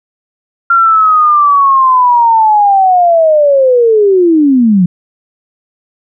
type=linear sweep; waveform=sine; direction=down; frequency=1383 to 170.1 Hz; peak=-4 dBFS; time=0.7-4.86 s; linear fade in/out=5 ms; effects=none

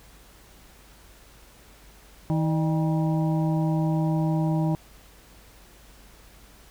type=harmonic tone with a mistuned harmonic; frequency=159.6 Hz; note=D#3; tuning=44 cents sharp; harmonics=1 / 2 / 4 / 5 / 6; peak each=-22 / -28 / -34 / -36 / -38 dBFS; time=2.3-4.75 s; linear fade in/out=0 ms; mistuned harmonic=4; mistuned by=-89 cents; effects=added 50 Hz sine -53 dBFS peak until 6.7 s + pink hiss -53 dBFS RMS until 6.7 s

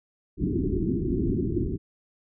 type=low-pass noise; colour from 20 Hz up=white; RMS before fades=-26 dBFS; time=0.37-1.78 s; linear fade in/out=50 ms; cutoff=390 Hz; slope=96 dB/octave; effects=none

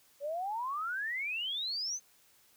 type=exponential sweep; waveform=sine; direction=up; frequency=550 to 6370 Hz; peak=-33 dBFS; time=0.2-2 s; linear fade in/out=50 ms; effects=white hiss -65 dBFS RMS until 2.56 s

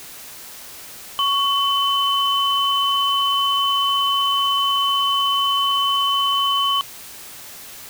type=tone pair together; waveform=sine; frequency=1114 / 3035 Hz; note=C#6 / F#7; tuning=+8 / +43 cents; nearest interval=octave + perfect fourth; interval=1735 cents; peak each=-19 dBFS; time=1.19-6.81 s; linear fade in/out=0 ms; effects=white hiss -38 dBFS RMS until 7.89 s

